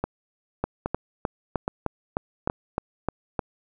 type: two click trains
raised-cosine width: 1 ms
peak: -10 / -11 dBFS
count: 10 / 4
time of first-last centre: 0.64-3.392 / 0.04-2.499 s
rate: 3.27 / 1.22 Hz
effects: none